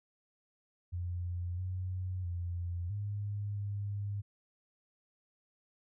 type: tone with pitch steps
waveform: sine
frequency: 88.2 / 92.2 / 87.4 / 102.5 / 101.5 Hz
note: F2 / F#2 / F2 / G#2 / G#2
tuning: +18 / -6 / +2 / -22 / -39 cents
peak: -34 dBFS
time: 0.92-4.22 s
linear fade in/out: 20 ms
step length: 660 ms
effects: none